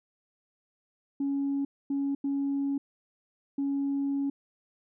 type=tone bursts at uneven times; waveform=sine; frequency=278.5 Hz; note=C#4; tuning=8 cents sharp; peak=-25 dBFS; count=4; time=1.2-1.65 / 1.9-2.15 / 2.24-2.78 / 3.58-4.3 s; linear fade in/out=5 ms; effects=tanh soft clip ceiling -23 dBFS